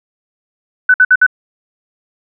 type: tone bursts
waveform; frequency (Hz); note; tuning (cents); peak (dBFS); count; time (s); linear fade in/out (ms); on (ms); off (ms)
sine; 1500; F#6; +23; -4; 4; 0.89-1.265; 5; 51; 57
effects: none